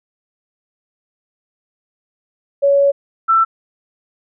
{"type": "tone pair in turn", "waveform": "sine", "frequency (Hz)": [561, 1334.3], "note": ["C#5", "E6"], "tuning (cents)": [21, 21], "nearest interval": "octave + minor third", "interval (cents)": 1500, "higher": "second", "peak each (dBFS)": -9, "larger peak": "neither", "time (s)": [[2.62, 2.92], [3.28, 3.45]], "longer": "first", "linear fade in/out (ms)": 20, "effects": []}